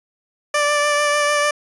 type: tone with vibrato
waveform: 15% pulse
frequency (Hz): 587.3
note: D5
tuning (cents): 0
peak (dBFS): -9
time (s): 0.54-1.51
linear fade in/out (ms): 5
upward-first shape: triangle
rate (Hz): 6.7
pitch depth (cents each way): 19
effects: resampled to 24000 Hz